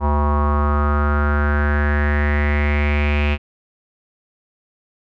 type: tone with low-pass filter sweep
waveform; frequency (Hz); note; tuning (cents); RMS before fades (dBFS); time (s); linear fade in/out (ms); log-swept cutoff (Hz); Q
square; 73.42; D2; 0; -17; 0-3.38; 50; 980 to 2600; 6.1
effects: none